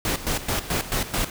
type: noise with tremolo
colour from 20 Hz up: pink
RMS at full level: -24 dBFS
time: 0.05-1.3 s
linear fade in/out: 2 ms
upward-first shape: square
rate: 4.6 Hz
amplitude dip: 75%
effects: none